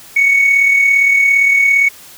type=tone with amplitude modulation; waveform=sine; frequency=2224 Hz; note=C#7; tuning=5 cents sharp; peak=-4 dBFS; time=0.16-1.89 s; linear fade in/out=10 ms; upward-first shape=sine; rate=37.5 Hz; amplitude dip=50%; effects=tanh soft clip ceiling -4 dBFS + white hiss -38 dBFS RMS until 2.17 s